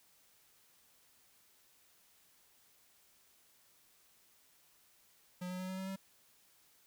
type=tone with pitch steps; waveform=square; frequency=180.5 / 182.81 / 185.15 / 187.51 / 189.91 / 192.34 Hz; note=F#3 / F#3 / F#3 / F#3 / F#3 / G3; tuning=-43 / -21 / +1 / +23 / +45 / -33 cents; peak=-40 dBFS; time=5.41-5.962 s; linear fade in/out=10 ms; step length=92 ms; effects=white hiss -68 dBFS RMS until 6.86 s